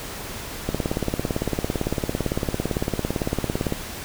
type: click train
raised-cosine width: 2 ms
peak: -9 dBFS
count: 55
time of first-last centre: 0.69-3.724 s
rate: 17.8 Hz
effects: pink hiss -34 dBFS RMS until 4.04 s